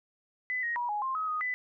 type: tone with pitch steps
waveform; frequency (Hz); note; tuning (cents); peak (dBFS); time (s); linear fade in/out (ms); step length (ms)
sine; 2006 / 1878 / 964 / 834 / 1056 / 1271 / 1245 / 1999; B6 / A#6 / B5 / G#5 / C6 / D#6 / D#6 / B6; +26 / +12 / -42 / +7 / +16 / +36 / +1 / +20; -29; 0.5-1.54; 0; 130
effects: none